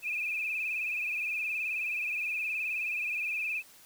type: tone with vibrato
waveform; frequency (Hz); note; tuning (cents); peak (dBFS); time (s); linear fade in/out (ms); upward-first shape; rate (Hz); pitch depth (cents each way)
sine; 2506; D#7; +12; -30; 0.02-3.63; 50; sine; 19; 83
effects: white hiss -56 dBFS RMS until 3.85 s